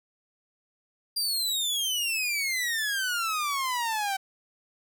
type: exponential sweep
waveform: sawtooth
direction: down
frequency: 4813 to 763 Hz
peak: -23 dBFS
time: 1.16-4.17 s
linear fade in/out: 10 ms
effects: none